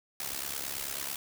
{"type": "noise with amplitude modulation", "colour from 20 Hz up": "white", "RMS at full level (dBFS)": -33, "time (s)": [0.2, 1.16], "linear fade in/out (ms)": 2, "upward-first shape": "sine", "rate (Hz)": 69.1, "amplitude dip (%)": 80, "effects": []}